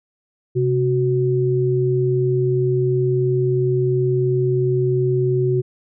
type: tone pair together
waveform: sine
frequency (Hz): 130.96 / 370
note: C3 / F#4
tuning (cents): +2 / 0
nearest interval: octave + tritone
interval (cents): 1798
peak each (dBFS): -18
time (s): 0.55-5.62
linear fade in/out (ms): 20
effects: none